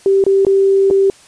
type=tone with dropouts; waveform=sine; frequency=390.2 Hz; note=G4; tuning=8 cents flat; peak=-8 dBFS; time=0.06-1.1 s; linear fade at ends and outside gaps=1 ms; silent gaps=0.24-0.265 / 0.45-0.467 / 0.902-0.909 s; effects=white hiss -44 dBFS RMS until 1.27 s + resampled to 22050 Hz